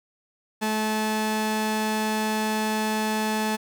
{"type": "tone pair together", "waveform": "sawtooth", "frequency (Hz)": [216.4, 432.8], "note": ["A3", "A4"], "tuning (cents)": [-29, -29], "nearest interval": "octave", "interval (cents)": 1200, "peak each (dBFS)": -21, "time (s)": [0.61, 3.57], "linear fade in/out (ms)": 20, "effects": []}